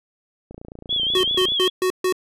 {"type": "click train", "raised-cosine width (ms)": 2, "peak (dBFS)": -24, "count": 30, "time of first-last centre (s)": [0.51, 1.52], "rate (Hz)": 28.7}
{"type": "tone with vibrato", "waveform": "sine", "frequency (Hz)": 3265, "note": "G#7", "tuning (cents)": -30, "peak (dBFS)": -19, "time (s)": [0.89, 1.7], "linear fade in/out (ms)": 20, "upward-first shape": "sine", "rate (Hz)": 5.1, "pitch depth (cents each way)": 88}
{"type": "tone bursts", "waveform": "square", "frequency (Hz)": 370, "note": "F#4", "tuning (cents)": 0, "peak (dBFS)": -18, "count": 5, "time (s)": [1.15, 2.125], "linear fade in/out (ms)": 2, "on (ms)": 83, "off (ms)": 140}
{"effects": ["resampled to 32000 Hz"]}